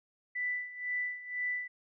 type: tone with tremolo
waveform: sine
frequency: 1983 Hz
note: B6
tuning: 7 cents sharp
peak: -30 dBFS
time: 0.35-1.68 s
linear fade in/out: 10 ms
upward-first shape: sine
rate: 2 Hz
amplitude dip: 80%
effects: none